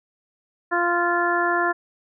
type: harmonic tone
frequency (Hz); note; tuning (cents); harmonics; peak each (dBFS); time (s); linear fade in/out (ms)
347.4; F4; -9; 1 / 2 / 3 / 4 / 5; -25 / -25 / -25 / -25 / -25; 0.71-1.73; 20
effects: none